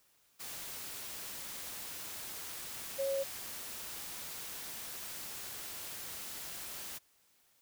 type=tone in noise; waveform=sine; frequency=547 Hz; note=C#5; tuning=23 cents flat; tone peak=-31 dBFS; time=2.98-3.24 s; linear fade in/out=20 ms; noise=white; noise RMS=-44 dBFS; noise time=0.39-6.99 s; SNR=+10 dB; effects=white hiss -70 dBFS RMS until 7.61 s